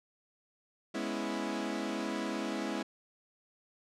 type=chord; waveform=sawtooth; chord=C# minor seventh; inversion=second; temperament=equal; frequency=207.7 / 246.9 / 277.2 / 329.6 Hz; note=G#3 / B3 / C#4 / E4; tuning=0 / 0 / 0 / 0 cents; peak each=-35 / -36 / -36 / -34 dBFS; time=0.94-2.83 s; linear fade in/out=10 ms; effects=low-pass 7000 Hz 12 dB/octave